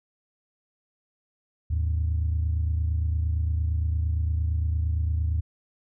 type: tone pair together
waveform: sine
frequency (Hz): 77.78 / 106.51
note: D#2 / G#2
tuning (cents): 0 / +44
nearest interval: perfect fourth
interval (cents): 544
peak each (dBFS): -22 / -29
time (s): 1.7-5.41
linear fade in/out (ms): 10
effects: tanh soft clip ceiling -17 dBFS